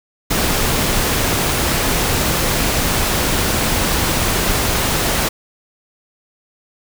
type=noise; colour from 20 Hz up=pink; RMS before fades=-17 dBFS; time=0.3-5.29 s; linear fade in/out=10 ms; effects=none